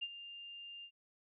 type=tone with ADSR envelope; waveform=sine; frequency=2800 Hz; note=F7; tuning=4 cents sharp; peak=-35 dBFS; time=0.01-0.91 s; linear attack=19 ms; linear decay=46 ms; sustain=-12 dB; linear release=72 ms; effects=none